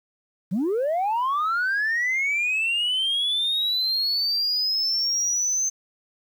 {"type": "linear sweep", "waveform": "sine", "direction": "up", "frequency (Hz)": [160.8, 6272], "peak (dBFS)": -19, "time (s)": [0.51, 5.7], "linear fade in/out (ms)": 20, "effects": ["tanh soft clip ceiling -19 dBFS", "9-bit"]}